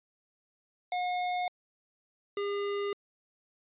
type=tone pair in turn; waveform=square; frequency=721 / 404.6 Hz; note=F#5 / G#4; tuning=-45 / -45 cents; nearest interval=minor seventh; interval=1000 cents; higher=first; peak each=-30 / -31 dBFS; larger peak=first; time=0.92-1.48 / 2.37-2.93 s; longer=neither; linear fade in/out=2 ms; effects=resampled to 8000 Hz